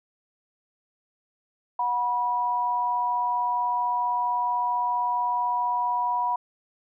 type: tone pair together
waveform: sine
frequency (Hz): 730 / 974.4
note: F#5 / B5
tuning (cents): -24 / -24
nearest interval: perfect fourth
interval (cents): 500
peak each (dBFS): -30 / -23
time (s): 1.79-6.36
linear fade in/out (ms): 5
effects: none